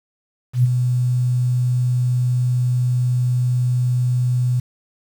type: tone with ADSR envelope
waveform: sine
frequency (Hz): 124.3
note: B2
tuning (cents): +12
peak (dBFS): -9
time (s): 0.53-4.6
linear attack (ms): 110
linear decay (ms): 21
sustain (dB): -6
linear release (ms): 6
effects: 7-bit